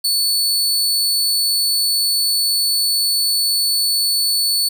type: tone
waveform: sawtooth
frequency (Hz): 4451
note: C#8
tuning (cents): +6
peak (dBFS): -12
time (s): 0.04-4.69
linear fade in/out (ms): 10
effects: none